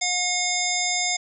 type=harmonic tone; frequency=720 Hz; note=F#5; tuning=47 cents flat; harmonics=1 / 3 / 5 / 7 / 9 / 10; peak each=-30 / -27 / -30 / -28 / -31 / -28 dBFS; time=0.01-1.17 s; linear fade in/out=10 ms; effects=none